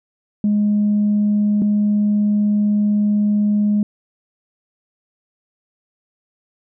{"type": "tone pair in turn", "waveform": "sine", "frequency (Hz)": [207.9, 207.9], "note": ["G#3", "G#3"], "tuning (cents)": [2, 2], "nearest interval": "unison", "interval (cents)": 0, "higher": "neither", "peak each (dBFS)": -12, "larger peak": "neither", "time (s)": [[0.44, 1.62], [1.62, 3.83]], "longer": "second", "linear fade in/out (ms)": 2, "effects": ["tanh soft clip ceiling -10 dBFS"]}